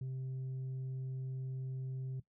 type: tone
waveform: sine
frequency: 130.81 Hz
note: C3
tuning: in tune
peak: -35 dBFS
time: 0.01-2.2 s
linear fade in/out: 5 ms
effects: noise-tail reverb RT60 0.1 s tail -17 dB re dry + tanh soft clip ceiling -37 dBFS